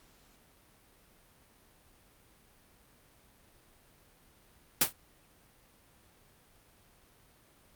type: noise with exponential decay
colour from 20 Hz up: white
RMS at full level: -18 dBFS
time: 4.81-4.93 s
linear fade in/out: 5 ms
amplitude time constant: 25 ms
effects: pink hiss -63 dBFS RMS until 7.75 s + Opus 48 kbps